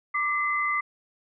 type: tone pair together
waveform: sine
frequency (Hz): 1176 / 2043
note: D6 / C7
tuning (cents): +2 / -42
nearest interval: minor seventh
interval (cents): 956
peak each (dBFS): -26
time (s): 0.14-0.81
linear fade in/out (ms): 10
effects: none